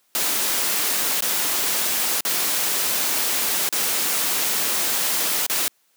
white noise with dropouts, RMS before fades -22 dBFS, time 0.15-5.68 s, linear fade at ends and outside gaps 0 ms, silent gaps 1.206-1.223 / 2.207-2.251 / 3.69-3.726 / 5.464-5.498 s, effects white hiss -64 dBFS RMS until 5.96 s + high-pass 200 Hz 12 dB/octave

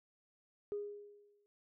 sine tone with exponential decay, 411 Hz, G#4, 18 cents flat, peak -34 dBFS, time 0.72-1.46 s, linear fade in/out 0 ms, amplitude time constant 160 ms, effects tanh soft clip ceiling -31 dBFS

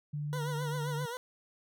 sine tone with pitch glide, 147.5 to 146.65 Hz, D3 to D3, +8 to -2 cents, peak -33 dBFS, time 0.13-1.06 s, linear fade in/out 10 ms, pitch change -10 cents, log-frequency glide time 0.74-0.9 s
20% pulse tone with vibrato, 483 Hz, B4, 39 cents flat, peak -32 dBFS, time 0.33-1.17 s, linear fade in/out 0 ms, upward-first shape triangle, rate 7.6 Hz, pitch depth 97 cents each way
effects none

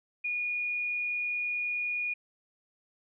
sine tone with frequency modulation, 2445 Hz, D#7, 31 cents flat, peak -29 dBFS, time 0.24-2.14 s, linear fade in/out 10 ms, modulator 49.4 Hz, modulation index 0.27, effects none

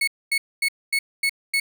35% pulse tone bursts, 2203 Hz, C#7, 11 cents flat, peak -17 dBFS, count 6, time 0.01-1.6 s, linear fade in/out 5 ms, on 65 ms, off 240 ms, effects none

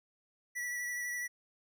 square tone with vibrato, 1950 Hz, B6, 23 cents flat, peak -36 dBFS, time 0.55-1.28 s, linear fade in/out 20 ms, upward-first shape triangle, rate 12 Hz, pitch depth 21 cents each way, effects none

